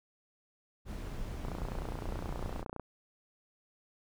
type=noise; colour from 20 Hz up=brown; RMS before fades=-39 dBFS; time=0.85-2.65 s; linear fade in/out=50 ms
type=click train; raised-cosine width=1 ms; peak=-26 dBFS; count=41; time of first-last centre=1.45-2.797 s; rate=29.7 Hz
effects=none